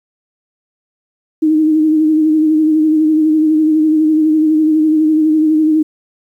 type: tone with vibrato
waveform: sine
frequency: 311.1 Hz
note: D#4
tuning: in tune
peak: -8 dBFS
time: 1.42-5.83 s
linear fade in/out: 10 ms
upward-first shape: sine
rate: 12 Hz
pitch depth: 35 cents each way
effects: 8-bit